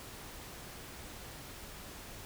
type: silence
effects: pink hiss -48 dBFS RMS until 2.25 s